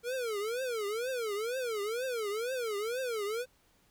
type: tone with vibrato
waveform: square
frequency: 460 Hz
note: A#4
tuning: 23 cents flat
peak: -33 dBFS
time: 0.03-3.46 s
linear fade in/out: 50 ms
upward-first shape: triangle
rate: 2.1 Hz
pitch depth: 260 cents each way
effects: pink hiss -68 dBFS RMS until 3.9 s